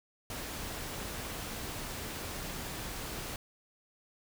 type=noise; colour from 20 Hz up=pink; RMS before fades=-40 dBFS; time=0.3-3.36 s; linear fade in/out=2 ms; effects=none